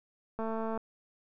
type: click train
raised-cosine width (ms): 1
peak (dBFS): -23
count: 87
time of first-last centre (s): 0.39-0.776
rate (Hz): 223
effects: none